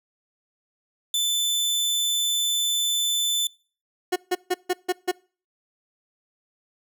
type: tone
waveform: sawtooth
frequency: 3520 Hz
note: A7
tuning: in tune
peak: -18 dBFS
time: 1.14-3.47 s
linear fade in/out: 2 ms
type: tone bursts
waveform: 30% pulse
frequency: 363.3 Hz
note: F#4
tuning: 32 cents flat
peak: -17 dBFS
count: 6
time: 4.12-5.116 s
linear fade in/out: 10 ms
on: 41 ms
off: 150 ms
effects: noise-tail reverb RT60 0.4 s tail -25 dB re dry